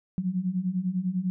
sine beating tone pair, 177 / 187 Hz, F3 / F#3, +23 / +19 cents, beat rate 10 Hz, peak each -30 / -27 dBFS, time 0.18-1.3 s, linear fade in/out 0 ms, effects none

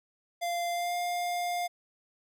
square tone with pitch glide, 693 to 705.1 Hz, F5 to F5, -14 to +16 cents, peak -30 dBFS, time 0.41-1.68 s, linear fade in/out 20 ms, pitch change +30 cents, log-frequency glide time 0.7-0.95 s, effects none

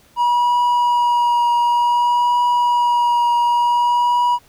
triangle tone with vibrato, 962 Hz, B5, 46 cents flat, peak -11 dBFS, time 0.16-4.39 s, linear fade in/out 50 ms, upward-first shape triangle, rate 0.55 Hz, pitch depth 15 cents each way, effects pink hiss -52 dBFS RMS until 4.48 s

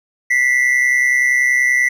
triangle tone pair together, 1962.6 / 2093 Hz, B6 / C7, -11 / 0 cents, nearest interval minor second, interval 111 cents, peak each -11 / -17 dBFS, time 0.3-1.89 s, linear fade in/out 10 ms, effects none

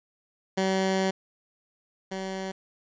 15% pulse tone pair in turn, 190.5 / 190.5 Hz, G3 / G3, -49 / -49 cents, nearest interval unison, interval 0 cents, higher neither, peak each -17 / -25 dBFS, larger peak first, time 0.57-1.11 / 2.11-2.52 s, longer first, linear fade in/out 10 ms, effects resampled to 16000 Hz + 9-bit

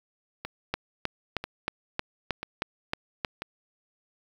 two click trains, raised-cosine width 0.3 ms, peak -11 / -18 dBFS, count 9 / 4, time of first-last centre 0.74-3.248 / 0.45-3.42 s, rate 3.19 / 1.01 Hz, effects 7-bit

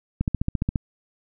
click train, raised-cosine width 5 ms, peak -10 dBFS, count 9, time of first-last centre 0.21-0.758 s, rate 14.6 Hz, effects none

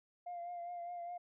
sine tone with vibrato, 698.5 Hz, F5, in tune, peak -40 dBFS, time 0.26-1.18 s, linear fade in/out 10 ms, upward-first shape triangle, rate 4.9 Hz, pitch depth 34 cents each way, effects tanh soft clip ceiling -38 dBFS

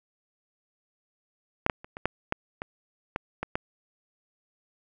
clicks, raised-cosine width 0.5 ms, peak -7 / -8 / -28 / -23 / -9 / -10 / -18 / -13 / -15 / -12 dBFS, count 10, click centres 1.664 / 1.698 / 1.845 / 1.969 / 2.056 / 2.324 / 2.619 / 3.161 / 3.43 / 3.555 s, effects none

